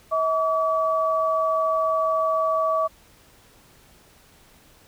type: tone pair together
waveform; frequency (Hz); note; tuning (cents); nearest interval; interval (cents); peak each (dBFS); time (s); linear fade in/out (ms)
sine; 642 / 1144; E5 / D6; -46 / -46; minor seventh; 1000; -22; 0.11-2.88; 20
effects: pink hiss -54 dBFS RMS until 4.87 s